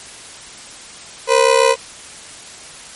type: ring-modulated tone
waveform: 30% pulse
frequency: 498 Hz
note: B4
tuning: 14 cents sharp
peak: -4 dBFS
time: 1.27-1.76 s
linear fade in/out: 50 ms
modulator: 33.6 Hz
effects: white hiss -36 dBFS RMS until 2.95 s + MP3 48 kbps